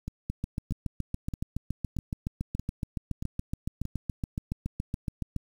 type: two click trains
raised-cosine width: 5 ms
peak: -21 / -18 dBFS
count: 7 / 37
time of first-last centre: 0.08-3.854 / 0.3-5.363 s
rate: 1.59 / 7.11 Hz
effects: 8-bit